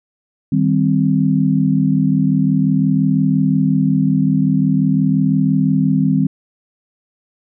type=chord; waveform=sine; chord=C minor; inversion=first; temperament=equal; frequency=155.56 / 196 / 261.6 Hz; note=Eb3 / G3 / C4; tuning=0 / 0 / 0 cents; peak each=-16 dBFS; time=0.52-6.27 s; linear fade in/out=5 ms; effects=none